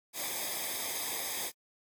white noise with comb filter, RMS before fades -36 dBFS, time 0.13-1.52 s, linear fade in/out 50 ms, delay 0.7 ms, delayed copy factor -0.75, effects AAC 64 kbps

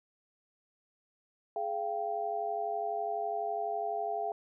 sine tone cluster, 419.9 / 688 / 780 Hz, G#4 / F5 / G5, +19 / -26 / -9 cents, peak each -38 / -34 / -36 dBFS, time 1.56-4.32 s, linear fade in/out 2 ms, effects none

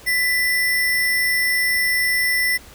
sine tone with sample-and-hold, 1988 Hz, B6, 11 cents sharp, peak -16 dBFS, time 0.06-2.58 s, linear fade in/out 20 ms, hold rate 7350 Hz, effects added 60 Hz sine -49 dBFS peak until 2.74 s + pink hiss -44 dBFS RMS until 2.74 s

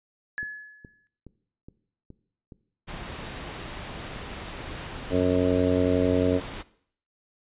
sine tone with exponential decay, 1704 Hz, G#6, 44 cents sharp, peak -26 dBFS, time 0.38-1.07 s, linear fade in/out 0 ms, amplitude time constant 150 ms
click train, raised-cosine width 3 ms, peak -31 dBFS, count 7, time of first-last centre 0.43-2.94 s, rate 2.39 Hz
pink noise, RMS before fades -37 dBFS, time 2.87-6.63 s, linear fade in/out 20 ms
harmonic tone, 91 Hz, F#2, 28 cents flat, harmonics 1 / 2 / 3 / 4 / 5 / 6 / 7, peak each -29 / -30 / -24 / -32 / -25 / -27 / -31 dBFS, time 5.1-6.41 s, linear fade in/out 50 ms
effects noise-tail reverb RT60 0.6 s tail -18 dB re dry + resampled to 8000 Hz

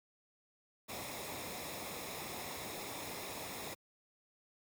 pink noise with comb filter, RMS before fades -44 dBFS, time 0.88-3.75 s, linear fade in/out 20 ms, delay 0.66 ms, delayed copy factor -0.55, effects high-pass 80 Hz 12 dB/octave

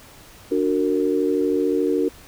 sine chord, D augmented, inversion none, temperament just, 293.7 / 367.1 / 458.9 Hz, D4 / F#4 / A#4, 0 / -14 / -27 cents, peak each -22 dBFS, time 0.51-2.09 s, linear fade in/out 10 ms, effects pink hiss -46 dBFS RMS until 2.27 s

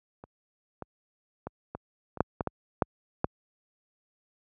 clicks, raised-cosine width 1 ms, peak -30 / -23 / -21 / -21 / -26 / -8 / -14 / -15 / -8 / -10 dBFS, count 10, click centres 0.239 / 0.823 / 1.47 / 1.75 / 2.173 / 2.206 / 2.408 / 2.473 / 2.822 / 3.244 s, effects high-pass 60 Hz 12 dB/octave

